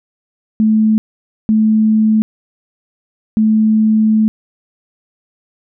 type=tone bursts at uneven times; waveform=sine; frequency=217.5 Hz; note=A3; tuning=20 cents flat; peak=-8 dBFS; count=3; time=0.6-0.98 / 1.49-2.22 / 3.37-4.28 s; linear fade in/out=0 ms; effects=none